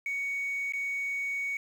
sine tone with dropouts, 2234 Hz, C#7, 13 cents sharp, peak -28 dBFS, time 0.06-1.57 s, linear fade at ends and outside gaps 2 ms, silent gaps 0.723-0.735 s, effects tanh soft clip ceiling -27 dBFS + 9-bit

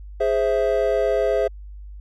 triangle chord, Ab augmented, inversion none, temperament equal, 415.3 / 523.3 / 659.3 Hz, Ab4 / C5 / E5, 0 / 0 / 0 cents, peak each -20 dBFS, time 0.2-1.48 s, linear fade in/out 10 ms, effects added 50 Hz sine -35 dBFS peak until 2 s

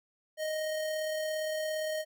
square tone with amplitude modulation, 622.3 Hz, D#5, in tune, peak -31 dBFS, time 0.37-2.05 s, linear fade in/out 50 ms, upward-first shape sine, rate 37.4 Hz, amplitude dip 25%, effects none

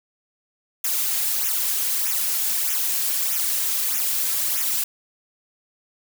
blue noise with flanger, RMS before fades -23 dBFS, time 0.84-4.84 s, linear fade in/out 5 ms, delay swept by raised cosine 0.22 to 3.52 ms, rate 1.6 Hz, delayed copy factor -0.85, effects none

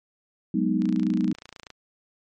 sine chord, G# minor seventh, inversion third, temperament equal, 185 / 207.7 / 246.9 / 311.1 Hz, F#3 / G#3 / B3 / D#4, 0 / 0 / 0 / 0 cents, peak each -26 dBFS, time 0.54-1.33 s, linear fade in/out 5 ms
click train, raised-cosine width 0.2 ms, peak -24 dBFS, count 26, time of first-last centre 0.82-1.703 s, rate 28.3 Hz
effects MP3 64 kbps

